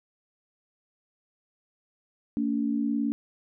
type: tone pair together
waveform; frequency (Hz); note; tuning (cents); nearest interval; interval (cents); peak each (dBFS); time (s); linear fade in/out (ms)
sine; 226.4 / 285.2; A3 / C#4; +50 / +49; major third; 399; -27; 2.37-3.12; 0
effects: none